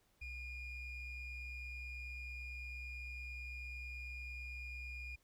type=ring-modulated tone; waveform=triangle; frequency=1244.5 Hz; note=D#6; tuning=in tune; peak=-39 dBFS; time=0.21-5.16 s; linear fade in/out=10 ms; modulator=1180 Hz; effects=pink hiss -75 dBFS RMS until 5.23 s